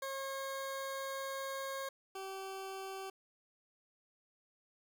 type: tone pair in turn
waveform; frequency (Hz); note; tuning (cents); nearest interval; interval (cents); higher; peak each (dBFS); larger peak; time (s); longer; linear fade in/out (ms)
20% pulse; 541 / 385.2; C#5 / G4; -42 / -30; tritone; 588; first; -34 / -37; first; 0.02-1.89 / 2.15-3.1; first; 5
effects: 11-bit